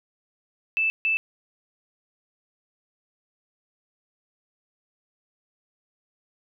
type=tone bursts at uneven times; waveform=sine; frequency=2637 Hz; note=E7; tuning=in tune; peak=-20 dBFS; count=2; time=0.77-0.9 / 1.05-1.17 s; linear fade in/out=0 ms; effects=none